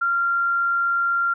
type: tone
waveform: sine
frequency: 1384 Hz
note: F6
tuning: 16 cents flat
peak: -18 dBFS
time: 0.01-1.34 s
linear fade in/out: 10 ms
effects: none

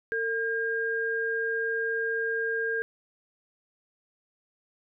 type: tone pair together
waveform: sine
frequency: 452.4 / 1612 Hz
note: A4 / G6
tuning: +48 / +48 cents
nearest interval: octave + minor seventh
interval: 2200 cents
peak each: -30 / -28 dBFS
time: 0.12-2.82 s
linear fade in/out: 0 ms
effects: none

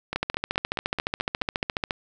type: two click trains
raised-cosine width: 0.3 ms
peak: -13 / -9 dBFS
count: 8 / 26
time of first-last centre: 0.13-1.629 / 0.16-1.908 s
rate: 4.67 / 14.3 Hz
effects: none

